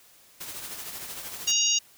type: noise with tremolo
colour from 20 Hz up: white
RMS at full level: -36 dBFS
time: 0.4-1.52 s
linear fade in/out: 10 ms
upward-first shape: triangle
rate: 13 Hz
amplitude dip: 50%
type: harmonic tone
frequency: 944 Hz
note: A#5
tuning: 22 cents sharp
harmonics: 3 / 4 / 5 / 6 / 7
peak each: -26 / -31 / -32 / -29 / -24 dBFS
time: 1.47-1.79 s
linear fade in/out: 10 ms
effects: white hiss -56 dBFS RMS until 1.97 s